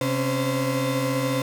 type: tone cluster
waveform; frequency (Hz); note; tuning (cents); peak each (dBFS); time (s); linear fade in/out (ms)
35% pulse; 131.1 / 276.6 / 514; C3 / C#4 / C5; +4 / -4 / -31; -25; 0.01-1.42; 2
effects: none